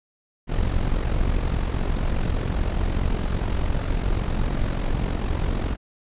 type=noise with amplitude modulation; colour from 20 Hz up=brown; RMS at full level=-20 dBFS; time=0.47-5.77 s; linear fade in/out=50 ms; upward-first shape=sine; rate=44.9 Hz; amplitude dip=65%; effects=resampled to 8000 Hz